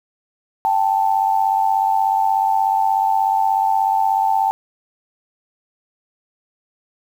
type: tone pair together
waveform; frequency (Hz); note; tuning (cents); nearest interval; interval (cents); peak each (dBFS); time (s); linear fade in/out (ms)
sine; 783.4 / 880; G5 / A5; -1 / 0; major second; 201; -17; 0.65-4.51; 0
effects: 7-bit